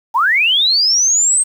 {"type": "linear sweep", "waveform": "sine", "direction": "up", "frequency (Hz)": [830.6, 8460], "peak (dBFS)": -10, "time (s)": [0.14, 1.44], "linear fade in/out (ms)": 20, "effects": ["7-bit"]}